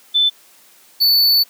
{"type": "tone pair in turn", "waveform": ["sine", "square"], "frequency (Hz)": [3520, 4479], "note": ["A7", "C#8"], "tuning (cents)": [0, 17], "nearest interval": "major third", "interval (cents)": 417, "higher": "second", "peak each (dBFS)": -11, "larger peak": "neither", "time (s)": [[0.14, 0.3], [1, 1.44]], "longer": "second", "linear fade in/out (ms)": 20, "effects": ["white hiss -49 dBFS RMS until 1.49 s", "high-pass 200 Hz 12 dB/octave"]}